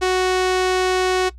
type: tone with low-pass filter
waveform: sawtooth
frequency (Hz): 370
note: F#4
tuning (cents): 0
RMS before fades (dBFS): -18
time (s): 0.01-1.3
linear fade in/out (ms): 20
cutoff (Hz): 7100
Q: 0.82
effects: noise-tail reverb RT60 0.1 s tail -18 dB re dry + added 60 Hz sine -37 dBFS peak until 1.38 s